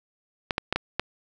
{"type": "clicks", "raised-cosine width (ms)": 0.3, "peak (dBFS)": -8, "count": 5, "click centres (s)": [0.508, 0.581, 0.726, 0.76, 0.996], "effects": []}